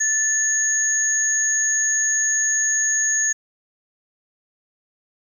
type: tone pair together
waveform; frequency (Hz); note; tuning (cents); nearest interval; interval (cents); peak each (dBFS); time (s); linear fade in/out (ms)
sine; 1760 / 6645; A6 / G#8; 0 / 0; octave + major seventh; 2300; -24 / -18; 0-3.33; 10
effects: 8-bit